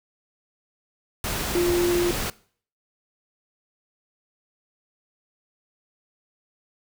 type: tone in noise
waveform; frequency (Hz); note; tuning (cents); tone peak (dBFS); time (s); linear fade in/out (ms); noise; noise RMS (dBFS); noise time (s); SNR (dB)
sine; 350; F4; +4; -19; 1.55-2.11; 2; pink; -28; 1.24-2.3; +6
effects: noise-tail reverb RT60 0.5 s tail -21 dB re dry